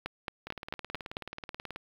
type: two click trains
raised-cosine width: 0.3 ms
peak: -23 / -17 dBFS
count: 25 / 6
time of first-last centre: 0.47-1.76 / 0.06-1.169 s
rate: 18.6 / 4.51 Hz
effects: low-pass 5000 Hz 12 dB/octave + 8-bit